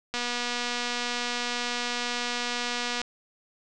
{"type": "click train", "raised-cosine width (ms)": 0.2, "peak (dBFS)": -13, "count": 697, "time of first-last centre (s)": [0.14, 3.016], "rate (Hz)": 242, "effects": ["resampled to 24000 Hz", "9-bit"]}